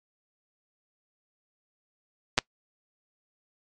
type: clicks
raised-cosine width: 0.2 ms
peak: -4 dBFS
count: 2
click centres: 2.379 / 2.387 s
effects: noise-tail reverb RT60 0.1 s tail -25 dB re dry + MP3 48 kbps